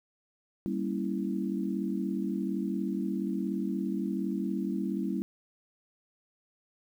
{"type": "chord", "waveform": "sine", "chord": "G diminished seventh", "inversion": "none", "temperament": "equal", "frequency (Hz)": [196, 233.1, 277.2, 329.6], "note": ["G3", "Bb3", "Db4", "Fb4"], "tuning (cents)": [0, 0, 0, 0], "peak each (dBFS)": [-32, -36, -36, -35], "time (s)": [0.66, 5.22], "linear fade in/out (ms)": 0, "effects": ["10-bit"]}